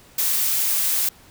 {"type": "noise", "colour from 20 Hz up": "blue", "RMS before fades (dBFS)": -21, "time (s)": [0.18, 1.09], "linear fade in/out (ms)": 5, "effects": ["pink hiss -50 dBFS RMS until 1.3 s"]}